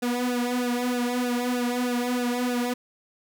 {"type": "tone with flanger", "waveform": "sawtooth", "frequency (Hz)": 245.3, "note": "B3", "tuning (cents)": -12, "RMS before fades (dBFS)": -26, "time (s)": [0.02, 2.74], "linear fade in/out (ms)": 10, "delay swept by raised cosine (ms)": [0.92, 3.42], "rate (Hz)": 3.2, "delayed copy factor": -0.9, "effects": []}